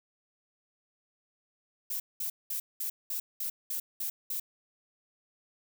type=noise bursts; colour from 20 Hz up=violet; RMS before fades=-34 dBFS; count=9; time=1.9-4.4 s; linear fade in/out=5 ms; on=100 ms; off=200 ms; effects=none